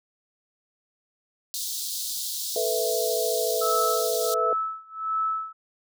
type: high-pass noise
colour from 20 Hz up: pink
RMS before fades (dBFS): -31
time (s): 1.54-4.34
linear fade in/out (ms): 0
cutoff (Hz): 3700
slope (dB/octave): 48
type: chord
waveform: sine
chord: A suspended second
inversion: none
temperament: equal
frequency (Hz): 440 / 493.9 / 659.3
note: A4 / B4 / E5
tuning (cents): 0 / 0 / 0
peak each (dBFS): -28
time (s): 2.56-4.53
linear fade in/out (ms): 2
type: tone with tremolo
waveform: sine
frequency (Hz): 1306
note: E6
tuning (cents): -17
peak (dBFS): -22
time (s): 3.61-5.53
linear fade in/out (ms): 10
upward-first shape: sine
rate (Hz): 1.4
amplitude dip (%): 95
effects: none